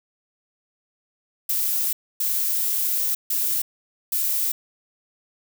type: noise bursts at uneven times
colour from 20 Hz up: violet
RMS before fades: -23 dBFS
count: 4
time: 1.49-1.93 / 2.2-3.15 / 3.3-3.62 / 4.12-4.52 s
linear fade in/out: 5 ms
effects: none